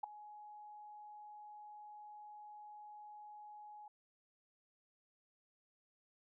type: tone with ADSR envelope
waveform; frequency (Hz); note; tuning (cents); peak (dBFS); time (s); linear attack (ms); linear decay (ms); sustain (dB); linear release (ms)
sine; 839; G#5; +17; -32; 0.03-3.88; 10; 4; -19; 3
effects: none